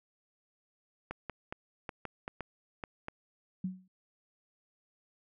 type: clicks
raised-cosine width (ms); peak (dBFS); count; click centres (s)
0.5; -23; 9; 1.11 / 1.297 / 1.525 / 1.892 / 2.053 / 2.279 / 2.407 / 2.838 / 3.084
type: tone with exponential decay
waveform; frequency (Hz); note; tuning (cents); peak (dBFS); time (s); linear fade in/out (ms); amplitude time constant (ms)
sine; 185.9; F#3; +8; -29; 3.64-3.88; 5; 52
effects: none